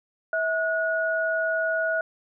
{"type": "tone pair together", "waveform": "sine", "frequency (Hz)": [648, 1454.7], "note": ["E5", "F#6"], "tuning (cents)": [-30, -30], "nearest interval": "octave + major second", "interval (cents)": 1400, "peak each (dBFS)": -25, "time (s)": [0.33, 2.01], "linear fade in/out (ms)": 2, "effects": []}